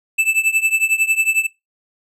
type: tone with tremolo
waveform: square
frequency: 2637 Hz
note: E7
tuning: in tune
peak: -11 dBFS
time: 0.18-1.47 s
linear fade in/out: 10 ms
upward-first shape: triangle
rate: 11 Hz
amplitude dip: 95%
effects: noise-tail reverb RT60 0.2 s tail -21 dB re dry + low-pass 12000 Hz 12 dB/octave